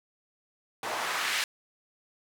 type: noise with band-pass filter sweep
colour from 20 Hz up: white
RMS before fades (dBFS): -31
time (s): 0.83-1.44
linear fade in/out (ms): 2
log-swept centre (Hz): 700 to 2400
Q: 1.2
effects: none